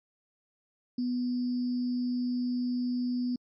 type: tone with sample-and-hold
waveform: sine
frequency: 246.9 Hz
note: B3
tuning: in tune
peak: -27 dBFS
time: 0.98-3.36 s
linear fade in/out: 5 ms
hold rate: 4900 Hz
effects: MP3 32 kbps